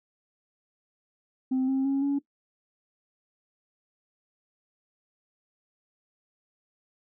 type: tone with pitch steps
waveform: sine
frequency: 260.1 / 266.9 / 274 / 281.2 Hz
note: C4 / C4 / C#4 / C#4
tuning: -10 / +35 / -20 / +25 cents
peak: -21 dBFS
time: 1.51-2.19 s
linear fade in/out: 10 ms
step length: 170 ms
effects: noise-tail reverb RT60 0.1 s tail -18 dB re dry + tanh soft clip ceiling -21 dBFS